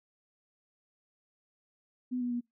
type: tone with pitch steps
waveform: sine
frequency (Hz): 250.7 / 244.5 / 240.8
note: B3 / B3 / B3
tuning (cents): +26 / -17 / -44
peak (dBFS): -30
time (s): 2.11-2.41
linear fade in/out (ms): 20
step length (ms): 100
effects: noise-tail reverb RT60 0.2 s tail -26 dB re dry